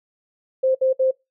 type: tone bursts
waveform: sine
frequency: 523.3 Hz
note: C5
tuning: in tune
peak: -15 dBFS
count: 3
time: 0.63-1.112 s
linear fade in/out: 10 ms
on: 120 ms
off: 61 ms
effects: noise-tail reverb RT60 0.2 s tail -23 dB re dry